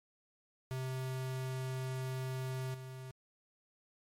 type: tone with level steps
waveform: square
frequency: 130.2 Hz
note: C3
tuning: 8 cents flat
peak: -37 / -45 dBFS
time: 0.71-3.11 s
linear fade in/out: 0 ms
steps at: 2.74 s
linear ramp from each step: 5 ms
effects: MP3 64 kbps